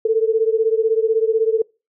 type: beating tone pair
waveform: sine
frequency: 440 / 456 Hz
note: A4 / A#4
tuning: 0 / -38 cents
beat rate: 16 Hz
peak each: -16 / -18 dBFS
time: 0.05-1.62 s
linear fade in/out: 5 ms
effects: noise-tail reverb RT60 0.3 s tail -26 dB re dry